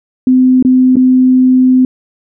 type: tone with dropouts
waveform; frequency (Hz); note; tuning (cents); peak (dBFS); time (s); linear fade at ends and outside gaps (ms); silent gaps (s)
sine; 256.1; C4; -37; -4; 0.27-1.85; 2; 0.626-0.649 / 0.957-0.967
effects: none